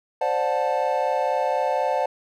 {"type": "chord", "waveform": "triangle", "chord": "D dominant seventh", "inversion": "third", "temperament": "equal with one note detuned", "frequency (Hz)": [523.3, 587.3, 726, 880], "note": ["C5", "D5", "F#5", "A5"], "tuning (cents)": [0, 0, -33, 0], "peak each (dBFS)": -24, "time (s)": [0.21, 2.06], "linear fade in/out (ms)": 5, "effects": []}